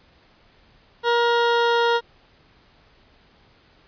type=tone with pitch glide; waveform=20% pulse; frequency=473.1 to 469.8 Hz; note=A#4 to A#4; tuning=+26 to +13 cents; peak=-12 dBFS; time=1.03-2.01 s; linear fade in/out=50 ms; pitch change=-13 cents; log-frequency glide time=1.18-1.82 s; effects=pink hiss -56 dBFS RMS until 3.87 s + resampled to 11025 Hz